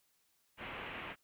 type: low-pass noise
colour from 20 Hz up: white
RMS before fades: -45 dBFS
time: 0.57-1.16 s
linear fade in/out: 50 ms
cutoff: 2900 Hz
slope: 48 dB/octave
effects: white hiss -75 dBFS RMS until 1.23 s